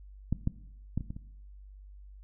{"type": "clicks", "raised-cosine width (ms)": 5, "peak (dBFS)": [-15, -15, -17, -28, -25, -29], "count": 6, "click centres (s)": [0.326, 0.474, 0.976, 1.008, 1.105, 1.165], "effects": ["noise-tail reverb RT60 0.8 s tail -17 dB re dry", "added 49 Hz sine -47 dBFS peak until 2.23 s"]}